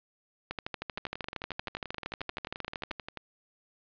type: two click trains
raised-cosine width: 0.3 ms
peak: -22 / -18 dBFS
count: 26 / 32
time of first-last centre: 0.98-3.173 / 0.51-2.913 s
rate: 11.4 / 12.9 Hz
effects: resampled to 11025 Hz + 10-bit